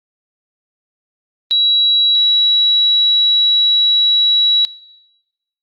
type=tone; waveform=sine; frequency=3900 Hz; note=B7; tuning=23 cents flat; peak=-10 dBFS; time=1.51-4.65 s; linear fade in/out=0 ms; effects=noise-tail reverb RT60 1.0 s tail -22 dB re dry + Opus 32 kbps